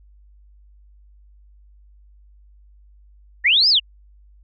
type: linear two-way sweep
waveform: sine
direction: up then down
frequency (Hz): 1760 to 5274 to 2673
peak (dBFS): -12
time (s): 3.44-3.8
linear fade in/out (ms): 20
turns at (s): 3.69
effects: added 50 Hz sine -47 dBFS peak until 4.43 s